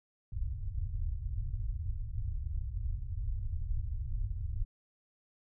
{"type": "low-pass noise", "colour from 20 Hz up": "pink", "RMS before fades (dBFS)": -35, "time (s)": [0.32, 4.65], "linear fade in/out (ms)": 5, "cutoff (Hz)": 110, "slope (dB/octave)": 48, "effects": []}